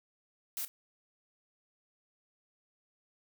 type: noise with echo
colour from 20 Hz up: blue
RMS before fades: -37 dBFS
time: 0.57-0.65 s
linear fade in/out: 0 ms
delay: 30 ms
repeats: 1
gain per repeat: -14 dB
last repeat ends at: 0.68 s
effects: none